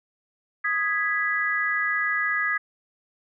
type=chord; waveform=sine; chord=G# minor; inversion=second; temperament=equal; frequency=1244.5 / 1661.2 / 1975.5 Hz; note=D#6 / G#6 / B6; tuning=0 / 0 / 0 cents; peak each=-29 / -25 / -26 dBFS; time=0.64-2.58 s; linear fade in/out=10 ms; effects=none